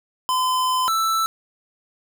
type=tone pair in turn; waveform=square; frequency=1021 / 1322.6 Hz; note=C6 / E6; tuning=-43 / +5 cents; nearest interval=major third; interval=448 cents; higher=second; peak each=-19 dBFS; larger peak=neither; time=0.29-0.88 / 0.88-1.26 s; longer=first; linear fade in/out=0 ms; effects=none